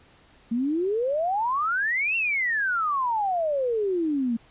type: exponential two-way sweep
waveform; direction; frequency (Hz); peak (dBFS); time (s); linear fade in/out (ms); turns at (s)
sine; up then down; 223 to 2757 to 223; -22; 0.51-4.37; 10; 2.16
effects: pink hiss -56 dBFS RMS until 4.5 s + resampled to 8000 Hz